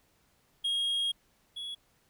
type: tone pair in turn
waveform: triangle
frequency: 3266 / 3364 Hz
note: G#7 / G#7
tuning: -30 / +22 cents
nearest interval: minor second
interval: 52 cents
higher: second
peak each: -26 / -35 dBFS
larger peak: first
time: 0.64-1.12 / 1.56-1.75 s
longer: first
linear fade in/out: 10 ms
effects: pink hiss -69 dBFS RMS until 2.09 s